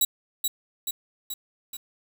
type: tone with echo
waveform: 10% pulse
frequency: 3879 Hz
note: B7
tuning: 32 cents flat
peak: -11 dBFS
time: 0.01-0.05 s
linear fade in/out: 5 ms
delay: 430 ms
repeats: 4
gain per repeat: -4 dB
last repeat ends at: 1.77 s
effects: 8-bit